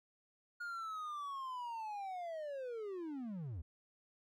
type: linear sweep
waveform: triangle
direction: down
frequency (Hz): 1435 to 68.8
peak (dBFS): -39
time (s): 0.6-3.62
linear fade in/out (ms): 10
effects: none